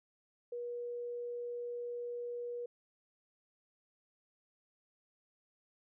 sine tone, 481.1 Hz, B4, 45 cents flat, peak -38 dBFS, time 0.52-2.66 s, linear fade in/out 5 ms, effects none

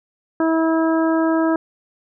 harmonic tone, 324 Hz, E4, 30 cents flat, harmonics 1 / 2 / 3 / 4 / 5, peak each -16 / -22 / -26 / -28 / -30 dBFS, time 0.4-1.56 s, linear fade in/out 2 ms, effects none

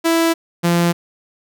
sawtooth tone pair in turn, 330.6 / 171.82 Hz, E4 / F3, +5 / -28 cents, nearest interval major seventh, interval 1133 cents, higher first, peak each -9 dBFS, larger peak neither, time 0.04-0.34 / 0.63-0.93 s, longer neither, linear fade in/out 20 ms, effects none

